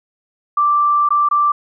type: tone with dropouts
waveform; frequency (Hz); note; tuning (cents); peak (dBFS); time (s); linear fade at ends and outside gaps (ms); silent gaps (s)
sine; 1174; D6; -1; -11; 0.57-1.52; 5; 1.089-1.105 / 1.288-1.311
effects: none